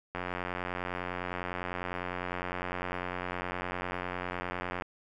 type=click train; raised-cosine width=0.5 ms; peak=-19 dBFS; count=421; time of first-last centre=0.15-4.822 s; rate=89.9 Hz; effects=none